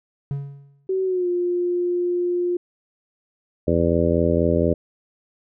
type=tone with exponential decay; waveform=triangle; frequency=140.3 Hz; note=C#3; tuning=21 cents sharp; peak=-19 dBFS; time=0.31-0.87 s; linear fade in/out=0 ms; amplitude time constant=120 ms
type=tone with pitch glide; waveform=sine; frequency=378.7 to 353.3 Hz; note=F#4 to F4; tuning=+40 to +20 cents; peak=-19 dBFS; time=0.89-2.57 s; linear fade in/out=5 ms; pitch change=-120 cents; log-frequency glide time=1.04-1.28 s
type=harmonic tone; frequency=84.2 Hz; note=E2; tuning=37 cents sharp; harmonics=1 / 2 / 3 / 4 / 5 / 6 / 7; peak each=-24 / -24 / -24 / -24 / -24 / -24 / -24 dBFS; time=3.67-4.74 s; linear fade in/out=10 ms
effects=none